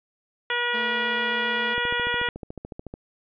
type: harmonic tone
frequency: 481.5 Hz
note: B4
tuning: 44 cents flat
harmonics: 1 / 2 / 3 / 4 / 5 / 6 / 7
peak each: -32 / -31 / -28 / -28 / -34 / -33 / -33 dBFS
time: 0.5-2.29 s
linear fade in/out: 2 ms
type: tone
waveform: sawtooth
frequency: 223.1 Hz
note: A3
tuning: 24 cents sharp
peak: -30 dBFS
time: 0.73-1.75 s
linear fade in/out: 20 ms
type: click train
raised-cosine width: 2 ms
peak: -22 dBFS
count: 17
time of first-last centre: 1.78-2.939 s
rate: 13.8 Hz
effects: resampled to 11025 Hz